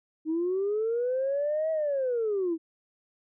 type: linear two-way sweep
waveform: sine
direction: up then down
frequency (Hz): 307.8 to 645 to 315.1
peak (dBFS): -24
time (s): 0.25-2.58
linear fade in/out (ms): 50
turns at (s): 1.71
effects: tanh soft clip ceiling -21 dBFS